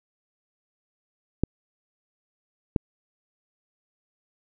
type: clicks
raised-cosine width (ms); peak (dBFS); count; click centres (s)
3; -8; 2; 1.436 / 2.762
effects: none